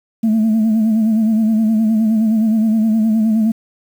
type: tone with vibrato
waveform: sine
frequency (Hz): 220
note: A3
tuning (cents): 0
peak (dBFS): -9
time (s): 0.23-3.52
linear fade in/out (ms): 10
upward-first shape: sine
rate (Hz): 9.6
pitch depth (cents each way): 54
effects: tanh soft clip ceiling -9 dBFS + 7-bit